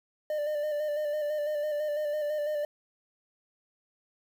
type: tone with vibrato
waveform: triangle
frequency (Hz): 598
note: D5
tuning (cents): +31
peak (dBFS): -26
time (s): 0.3-2.65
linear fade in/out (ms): 2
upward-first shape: square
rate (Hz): 6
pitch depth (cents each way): 30
effects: 9-bit